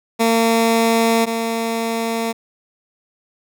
15% pulse tone pair in turn, 228 / 228 Hz, A#3 / A#3, -38 / -38 cents, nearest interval unison, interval 0 cents, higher neither, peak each -7 / -13 dBFS, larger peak first, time 0.19-1.26 / 1.26-2.33 s, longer neither, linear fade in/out 20 ms, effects none

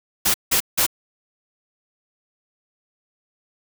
white noise bursts, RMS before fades -18 dBFS, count 3, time 0.25-0.866 s, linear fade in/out 10 ms, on 92 ms, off 170 ms, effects none

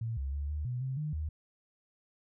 sine tone with pitch steps, 113.9 / 68 / 71.6 / 75 / 123.8 / 131.7 / 151.5 / 77.2 Hz, A#2 / C#2 / D2 / D2 / B2 / C3 / D#3 / D#2, -40 / -33 / -43 / +37 / +5 / +12 / -46 / -13 cents, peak -32 dBFS, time 0.01-1.29 s, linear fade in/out 5 ms, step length 160 ms, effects none

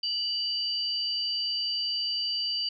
sine tone pair together, 2946 / 4659 Hz, F#7 / D8, -8 / -15 cents, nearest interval minor sixth, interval 793 cents, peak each -33 / -28 dBFS, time 0.03-2.69 s, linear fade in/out 5 ms, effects none

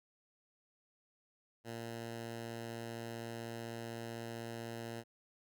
10% pulse tone, 115.8 Hz, A#2, 11 cents flat, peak -34 dBFS, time 1.64-5.04 s, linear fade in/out 50 ms, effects none

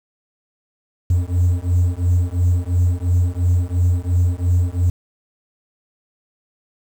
triangle beating tone pair, 87.31 / 90.21 Hz, F2 / F#2, 0 / -43 cents, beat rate 2.9 Hz, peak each -15 dBFS, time 1.1-4.9 s, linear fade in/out 5 ms, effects tanh soft clip ceiling -5 dBFS + 7-bit

